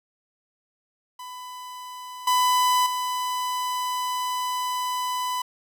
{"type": "tone with level steps", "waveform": "45% pulse", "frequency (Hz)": 999, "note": "B5", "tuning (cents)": 20, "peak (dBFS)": [-36, -18, -25], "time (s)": [1.19, 5.42], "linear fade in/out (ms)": 5, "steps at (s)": [2.27, 2.86], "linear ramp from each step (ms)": 5, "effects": []}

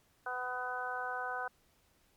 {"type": "harmonic tone", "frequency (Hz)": 250.5, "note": "B3", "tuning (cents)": 25, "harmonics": [2, 3, 4, 5, 6], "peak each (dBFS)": [-45, -40, -43, -43, -39], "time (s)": [0.26, 1.48], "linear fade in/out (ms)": 5, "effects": ["pink hiss -70 dBFS RMS until 2.16 s", "MP3 96 kbps"]}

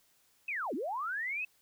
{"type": "linear two-way sweep", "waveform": "sine", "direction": "down then up", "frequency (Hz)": [2637, 222.4, 2637], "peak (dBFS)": -33, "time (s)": [0.48, 1.45], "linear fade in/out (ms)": 5, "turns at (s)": 0.74, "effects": ["white hiss -69 dBFS RMS until 1.61 s"]}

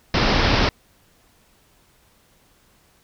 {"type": "low-pass noise", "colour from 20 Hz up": "pink", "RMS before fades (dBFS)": -18, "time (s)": [0.14, 0.69], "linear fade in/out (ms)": 2, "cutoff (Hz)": 5500, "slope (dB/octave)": 96, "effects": ["pink hiss -58 dBFS RMS until 3.03 s"]}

